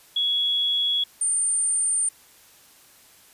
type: tone pair in turn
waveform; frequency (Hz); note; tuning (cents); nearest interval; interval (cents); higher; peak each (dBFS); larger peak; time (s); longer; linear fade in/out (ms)
sine; 3356 / 8959; G#7 / C#9; +17 / +17; octave + perfect fourth; 1700; second; -20; neither; 0.16-1.04 / 1.21-2.09; neither; 5
effects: white hiss -53 dBFS RMS until 3.33 s + resampled to 32000 Hz